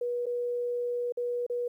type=tone with dropouts; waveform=sine; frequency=484.7 Hz; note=B4; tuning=32 cents flat; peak=-28 dBFS; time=0.01-1.68 s; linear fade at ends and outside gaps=5 ms; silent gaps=0.258-0.265 / 1.123-1.172 / 1.465-1.498 s; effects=11-bit